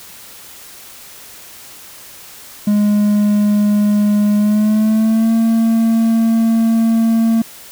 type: tone with pitch glide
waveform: triangle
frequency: 207.6 to 226.4 Hz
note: G#3 to A3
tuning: 0 to +50 cents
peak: -8 dBFS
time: 2.67-7.42 s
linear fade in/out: 5 ms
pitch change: +150 cents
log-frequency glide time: 4.36-5.35 s
effects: white hiss -37 dBFS RMS until 7.71 s